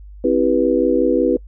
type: chord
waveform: sine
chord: C major seventh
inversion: none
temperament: just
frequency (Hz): 261.6 / 327 / 392.4 / 490.5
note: C4 / E4 / G4 / B4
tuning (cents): 0 / -14 / +2 / -12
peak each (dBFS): -19 / -18 / -20 / -17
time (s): 0.24-1.37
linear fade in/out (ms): 5
effects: noise-tail reverb RT60 0.1 s tail -25 dB re dry + added 50 Hz sine -35 dBFS peak until 1.47 s